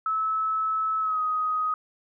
sine tone with pitch glide, 1300 to 1254.3 Hz, E6 to D#6, -24 to +14 cents, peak -23 dBFS, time 0.06-1.74 s, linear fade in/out 2 ms, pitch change -62 cents, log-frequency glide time 1-1.21 s, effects none

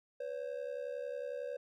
triangle ring-modulated tone, 530 Hz, C5, 22 cents sharp, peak -33 dBFS, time 0.2-1.57 s, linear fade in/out 5 ms, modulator 35.5 Hz, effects none

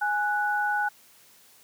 sine tone pair together, 830.6 / 1480 Hz, G#5 / F#6, 0 / 0 cents, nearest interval minor seventh, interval 1000 cents, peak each -26 dBFS, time 0.01-0.89 s, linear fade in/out 10 ms, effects white hiss -56 dBFS RMS until 1.63 s + high-pass 100 Hz 12 dB/octave

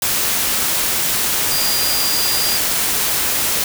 sine tone in noise, 4812 Hz, D8, 41 cents sharp, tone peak -20 dBFS, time 1.51-2.57 s, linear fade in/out 2 ms, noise white, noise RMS -18 dBFS, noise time 0.02-3.64 s, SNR -5 dB, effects none

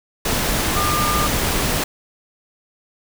sine tone in noise, 1203 Hz, D6, 41 cents sharp, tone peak -20 dBFS, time 0.76-1.27 s, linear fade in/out 5 ms, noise pink, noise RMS -20 dBFS, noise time 0.25-1.84 s, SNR -3 dB, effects none

